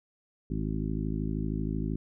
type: harmonic tone with a mistuned harmonic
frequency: 52.9 Hz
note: G#1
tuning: 33 cents sharp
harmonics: 1 / 2 / 3 / 4 / 5 / 6 / 7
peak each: -34 / -38 / -34 / -36 / -36 / -40 / -43 dBFS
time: 0.5-1.96 s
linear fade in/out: 5 ms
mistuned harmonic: 7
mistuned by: +23 cents
effects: none